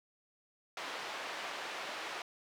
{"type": "band-pass noise", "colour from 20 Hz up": "pink", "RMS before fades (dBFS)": -42, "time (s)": [0.77, 2.22], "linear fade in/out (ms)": 2, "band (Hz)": [650, 3700], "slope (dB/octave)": 12, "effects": []}